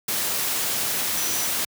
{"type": "tone in noise", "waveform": "sine", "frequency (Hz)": 5920, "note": "F#8", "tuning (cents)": 0, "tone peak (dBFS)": -30, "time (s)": [1.17, 1.47], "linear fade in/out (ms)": 5, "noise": "white", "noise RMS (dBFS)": -25, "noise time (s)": [0.08, 1.65], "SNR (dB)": -8, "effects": ["high-pass 100 Hz 12 dB/octave"]}